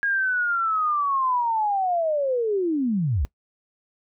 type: linear sweep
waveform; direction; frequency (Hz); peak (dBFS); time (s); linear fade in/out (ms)
sine; down; 1641 to 55.7; -20; 0.03-3.25; 0
effects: noise-tail reverb RT60 0.1 s tail -21 dB re dry